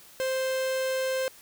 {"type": "tone", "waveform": "45% pulse", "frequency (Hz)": 523.3, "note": "C5", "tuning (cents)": 0, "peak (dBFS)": -26, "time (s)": [0.2, 1.28], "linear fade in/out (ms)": 0, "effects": ["white hiss -52 dBFS RMS until 1.41 s"]}